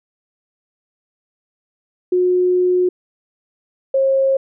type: tone pair in turn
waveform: sine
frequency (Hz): 362.3 / 538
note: F#4 / C5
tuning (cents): -36 / +48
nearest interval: perfect fifth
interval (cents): 684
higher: second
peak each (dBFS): -12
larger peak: neither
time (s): 2.12-2.89 / 3.94-4.37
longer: first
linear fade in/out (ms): 5
effects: none